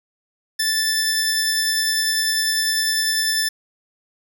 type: tone pair together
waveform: sawtooth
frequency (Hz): 1761 / 5273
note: A6 / E8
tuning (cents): +1 / 0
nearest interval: octave + perfect fifth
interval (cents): 1899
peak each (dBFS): -18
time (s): 0.59-3.49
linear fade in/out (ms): 10
effects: none